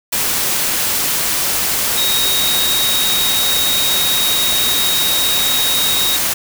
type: tone in noise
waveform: sine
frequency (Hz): 3768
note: A#7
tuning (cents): +18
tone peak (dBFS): -16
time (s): 1.97-6.17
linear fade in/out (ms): 10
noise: white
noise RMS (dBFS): -17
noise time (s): 0.12-6.34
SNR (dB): -2
effects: none